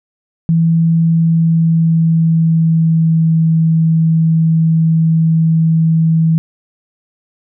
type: tone with pitch glide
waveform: sine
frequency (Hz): 164.81 to 161.98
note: E3 to E3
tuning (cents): 0 to -30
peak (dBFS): -8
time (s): 0.49-6.38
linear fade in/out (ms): 0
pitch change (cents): -30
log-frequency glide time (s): 0.98-3.37
effects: none

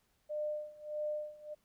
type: tone with tremolo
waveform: sine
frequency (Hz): 602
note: D5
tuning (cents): +43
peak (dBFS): -33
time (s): 0.29-1.55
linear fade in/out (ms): 20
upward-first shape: sine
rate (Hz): 1.6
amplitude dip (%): 90
effects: pink hiss -75 dBFS RMS until 1.64 s

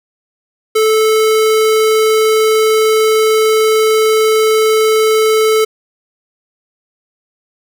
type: tone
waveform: square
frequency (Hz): 436.7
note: A4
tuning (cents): -13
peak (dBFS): -9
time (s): 0.75-5.65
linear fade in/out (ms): 10
effects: none

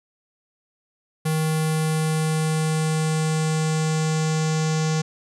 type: tone with low-pass filter sweep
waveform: square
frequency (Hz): 157.3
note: D#3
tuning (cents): +19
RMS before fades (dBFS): -22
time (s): 1.25-5.02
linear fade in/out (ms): 10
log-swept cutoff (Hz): 11000 to 6600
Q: 3
effects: none

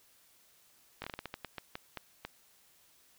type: slowing click train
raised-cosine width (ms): 0.3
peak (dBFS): -23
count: 13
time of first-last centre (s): 1.02-2.25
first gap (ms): 20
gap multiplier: 1.27
effects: white hiss -65 dBFS RMS until 3.18 s

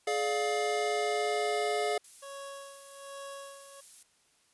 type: chord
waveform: square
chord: D diminished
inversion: second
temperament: just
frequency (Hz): 422.9 / 587.3 / 704.8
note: Ab4 / D5 / F5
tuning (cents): +31 / 0 / +16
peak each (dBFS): -32 / -37 / -33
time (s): 0.07-1.98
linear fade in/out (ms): 5
type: noise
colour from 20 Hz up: violet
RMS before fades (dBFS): -47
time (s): 2.04-4.03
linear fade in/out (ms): 5
type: tone with tremolo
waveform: 25% pulse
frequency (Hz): 554.4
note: C#5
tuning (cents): 0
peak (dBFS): -37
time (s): 2.22-3.81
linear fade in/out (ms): 10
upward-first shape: sine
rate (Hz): 1.2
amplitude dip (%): 70
effects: white hiss -68 dBFS RMS until 4.53 s + resampled to 24000 Hz

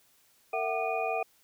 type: tone cluster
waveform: sine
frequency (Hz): 454.2 / 666 / 751 / 1199 / 2457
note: A#4 / E5 / F#5 / D6 / D#7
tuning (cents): -45 / +18 / +26 / +36 / -22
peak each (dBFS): -35 / -33 / -32 / -40 / -36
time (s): 0.53-1.23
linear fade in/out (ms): 5
effects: white hiss -65 dBFS RMS until 1.43 s

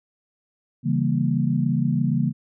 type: chord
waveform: sine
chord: C# diminished seventh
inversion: none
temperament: equal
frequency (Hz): 138.59 / 164.81 / 196 / 233.1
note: C#3 / E3 / G3 / Bb3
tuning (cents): 0 / 0 / 0 / 0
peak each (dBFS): -23 / -24 / -27 / -24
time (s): 0.83-2.33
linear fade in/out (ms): 50
effects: none

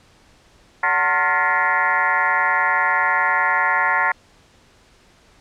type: tone with frequency modulation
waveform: sine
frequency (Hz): 1400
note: F6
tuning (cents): +4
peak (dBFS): -15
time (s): 0.83-4.12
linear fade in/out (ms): 5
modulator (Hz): 165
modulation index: 3.8
effects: pink hiss -53 dBFS RMS until 5.4 s + low-pass 7000 Hz 12 dB/octave

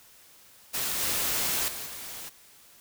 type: noise with level steps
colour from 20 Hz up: white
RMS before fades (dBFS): -30 / -28 / -37 / -40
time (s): 0.73-2.3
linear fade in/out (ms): 20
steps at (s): 1.01 / 1.68 / 1.86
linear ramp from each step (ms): 2
effects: white hiss -55 dBFS RMS until 2.8 s

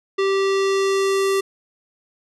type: tone with low-pass filter sweep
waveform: square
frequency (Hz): 390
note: G4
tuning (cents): -9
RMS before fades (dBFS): -19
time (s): 0.18-1.41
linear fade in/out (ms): 10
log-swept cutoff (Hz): 3900 to 11000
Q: 0.97
effects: none

